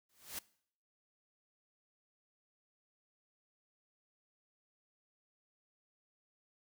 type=noise with exponential growth; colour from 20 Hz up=white; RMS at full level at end=-39 dBFS; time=0.09-0.39 s; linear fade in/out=5 ms; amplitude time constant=64 ms; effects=noise-tail reverb RT60 0.6 s tail -21 dB re dry